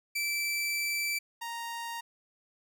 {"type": "tone pair in turn", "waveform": "sawtooth", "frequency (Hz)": [2327, 932], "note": ["D7", "A#5"], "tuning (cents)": [-17, -1], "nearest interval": "octave + major third", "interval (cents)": 1584, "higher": "first", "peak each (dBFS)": [-26, -32], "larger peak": "first", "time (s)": [[0.15, 1.19], [1.41, 2.01]], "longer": "first", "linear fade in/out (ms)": 10, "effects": []}